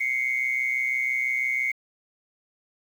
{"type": "tone pair together", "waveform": "sine", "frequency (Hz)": [2091, 2217], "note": ["C7", "C#7"], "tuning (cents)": [-2, 0], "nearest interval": "minor second", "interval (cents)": 102, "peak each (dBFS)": -25, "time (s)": [0, 1.72], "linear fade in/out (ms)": 10, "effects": ["tanh soft clip ceiling -16 dBFS", "8-bit"]}